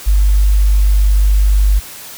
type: tone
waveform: sine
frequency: 49.94 Hz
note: G1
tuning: 33 cents sharp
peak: -7 dBFS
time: 0.06-1.8 s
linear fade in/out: 20 ms
effects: white hiss -32 dBFS RMS until 2.17 s